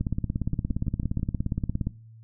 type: two click trains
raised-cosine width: 5 ms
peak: -19 / -14 dBFS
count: 5 / 33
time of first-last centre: 0.54-1.196 / 0.01-1.87 s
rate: 6.1 / 17.2 Hz
effects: noise-tail reverb RT60 0.4 s tail -20 dB re dry + added 112 Hz sine -46 dBFS peak until 2.23 s